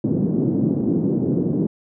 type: band-pass noise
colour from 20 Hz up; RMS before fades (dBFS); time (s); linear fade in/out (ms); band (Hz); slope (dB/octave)
white; -20; 0.04-1.67; 2; 140 to 320; 24
effects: none